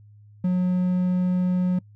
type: tone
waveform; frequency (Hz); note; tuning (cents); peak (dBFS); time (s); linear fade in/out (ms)
triangle; 181.4; F#3; -34; -17; 0.44-1.79; 5
effects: noise-tail reverb RT60 0.1 s tail -26 dB re dry + added 104 Hz sine -47 dBFS peak until 1.95 s